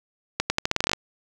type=accelerating click train; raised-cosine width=0.2 ms; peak=-4 dBFS; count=12; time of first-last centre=0.4-0.933 s; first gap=100 ms; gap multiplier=0.84; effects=none